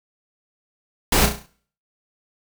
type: noise with echo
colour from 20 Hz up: pink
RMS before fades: -17 dBFS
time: 1.12-1.26 s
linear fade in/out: 5 ms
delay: 34 ms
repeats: 6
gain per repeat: -6 dB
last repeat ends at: 1.464 s
effects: noise-tail reverb RT60 0.5 s tail -20 dB re dry